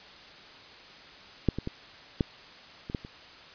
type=clicks; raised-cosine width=3 ms; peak=-9 / -19 / -19 / -11 / -24 / -16 / -29 dBFS; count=7; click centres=1.487 / 1.586 / 1.674 / 2.208 / 2.899 / 2.948 / 3.049 s; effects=white hiss -49 dBFS RMS until 3.54 s + resampled to 11025 Hz